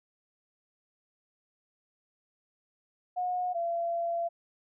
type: tone pair in turn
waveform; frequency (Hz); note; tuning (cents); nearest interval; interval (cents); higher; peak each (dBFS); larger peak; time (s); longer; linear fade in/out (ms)
sine; 724 / 680.8; F#5 / F5; -38 / -44; minor second; 106; first; -28; neither; 3.16-3.54 / 3.54-4.29; second; 20
effects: none